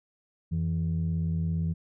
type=tone pair together; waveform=sine; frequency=87.31 / 164.81 Hz; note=F2 / E3; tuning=0 / 0 cents; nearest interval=major seventh; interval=1100 cents; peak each=-28 / -26 dBFS; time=0.51-1.74 s; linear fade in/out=20 ms; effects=tanh soft clip ceiling -21 dBFS